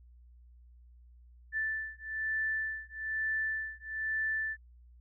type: beating tone pair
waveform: sine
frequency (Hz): 1760 / 1761.1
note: A6 / A6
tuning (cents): 0 / +1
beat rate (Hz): 1.1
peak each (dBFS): -35 / -35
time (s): 1.52-4.57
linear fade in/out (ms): 50
effects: added 60 Hz sine -54 dBFS peak until 5 s